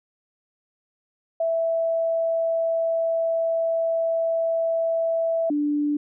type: tone pair in turn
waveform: sine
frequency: 659.3 / 293.7 Hz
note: E5 / D4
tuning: 0 / 0 cents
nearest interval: octave + major second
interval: 1400 cents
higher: first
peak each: -20 dBFS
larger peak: neither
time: 1.4-5.5 / 5.5-5.97 s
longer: first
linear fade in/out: 5 ms
effects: none